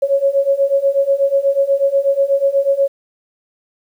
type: beating tone pair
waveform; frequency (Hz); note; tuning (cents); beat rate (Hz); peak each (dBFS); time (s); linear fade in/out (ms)
sine; 548 / 556.2; C#5 / C#5; -20 / +6; 8.2; -16 / -14; 0.02-2.88; 10
effects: 8-bit